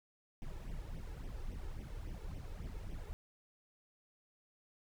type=noise with flanger; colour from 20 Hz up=brown; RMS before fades=-44 dBFS; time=0.42-3.13 s; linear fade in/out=0 ms; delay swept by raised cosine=0.34 to 2.34 ms; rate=3.6 Hz; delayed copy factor=+0.75; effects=none